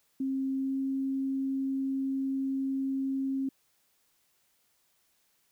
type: tone with pitch glide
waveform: sine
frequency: 267.4 to 268.9 Hz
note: C4 to C4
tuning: +38 to +47 cents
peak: -28 dBFS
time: 0.2-3.49 s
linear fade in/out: 5 ms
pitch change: +9 cents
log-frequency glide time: 0.57-0.76 s
effects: white hiss -71 dBFS RMS until 5.51 s